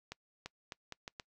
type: accelerating click train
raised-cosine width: 0.2 ms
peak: -25 dBFS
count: 6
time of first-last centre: 0.12-1.198 s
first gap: 340 ms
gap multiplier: 0.77
effects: noise-tail reverb RT60 0.1 s tail -25 dB re dry